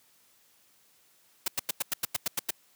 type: noise bursts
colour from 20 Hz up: white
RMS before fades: -28 dBFS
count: 10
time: 1.46-2.507 s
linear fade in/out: 5 ms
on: 21 ms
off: 93 ms
effects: white hiss -64 dBFS RMS until 2.75 s + high-pass 100 Hz 12 dB/octave